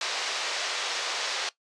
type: band-pass noise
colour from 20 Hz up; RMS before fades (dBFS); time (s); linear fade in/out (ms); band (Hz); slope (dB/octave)
white; -31; 0.01-1.49; 2; 450 to 5500; 24
effects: noise-tail reverb RT60 0.1 s tail -17 dB re dry + resampled to 22050 Hz